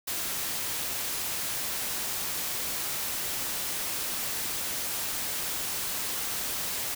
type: noise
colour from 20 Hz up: white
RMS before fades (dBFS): -32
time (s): 0.07-6.95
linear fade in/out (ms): 10
effects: none